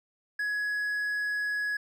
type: tone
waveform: triangle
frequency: 1678 Hz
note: G#6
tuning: 17 cents sharp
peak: -26 dBFS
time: 0.39-1.77 s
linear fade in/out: 5 ms
effects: none